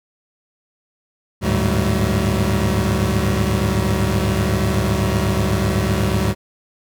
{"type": "tone cluster", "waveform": "25% pulse", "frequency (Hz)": [72.9, 101.4, 109.4, 189.7], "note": ["D2", "G#2", "A2", "F#3"], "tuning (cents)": [-12, -41, -9, 43], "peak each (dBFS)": -18, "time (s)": [1.41, 6.35], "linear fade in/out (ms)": 50, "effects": []}